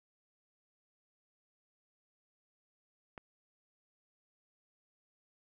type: click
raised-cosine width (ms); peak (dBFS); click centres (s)
0.5; -30; 3.178
effects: none